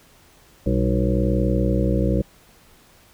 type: harmonic tone with a mistuned harmonic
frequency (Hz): 60.8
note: B1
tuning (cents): -26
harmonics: 1 / 2 / 3 / 5 / 6 / 7 / 8 / 9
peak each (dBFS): -22 / -24 / -23 / -26 / -29 / -36 / -28 / -28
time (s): 0.66-2.22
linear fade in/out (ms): 5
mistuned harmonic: 3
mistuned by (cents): +110
effects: pink hiss -53 dBFS RMS until 3.13 s